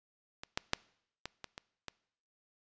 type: clicks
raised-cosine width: 0.2 ms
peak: -25 / -14 / -10 / -21 / -24 / -25 / -23 dBFS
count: 7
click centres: 0.435 / 0.575 / 0.734 / 1.256 / 1.443 / 1.579 / 1.883 s
effects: noise-tail reverb RT60 0.7 s tail -23 dB re dry + resampled to 16000 Hz